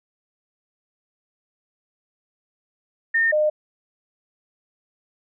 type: tone pair in turn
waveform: sine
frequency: 1823 / 608.4 Hz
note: A#6 / D#5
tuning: -39 / -39 cents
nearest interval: octave + perfect fifth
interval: 1900 cents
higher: first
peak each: -16 dBFS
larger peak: neither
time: 3.14-3.32 / 3.32-3.5 s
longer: neither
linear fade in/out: 10 ms
effects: none